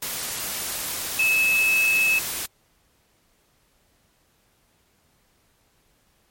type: tone in noise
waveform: sine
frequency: 2597 Hz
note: E7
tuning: 26 cents flat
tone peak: -17 dBFS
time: 1.19-2.19 s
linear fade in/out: 5 ms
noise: white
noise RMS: -29 dBFS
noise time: 0.02-2.46 s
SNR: +9 dB
effects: pink hiss -64 dBFS RMS until 6.3 s + MP3 64 kbps